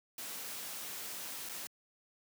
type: noise with dropouts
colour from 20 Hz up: white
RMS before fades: -43 dBFS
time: 0.18-1.67 s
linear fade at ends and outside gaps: 2 ms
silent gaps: 1.49-1.494 s
effects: high-pass 150 Hz 12 dB/octave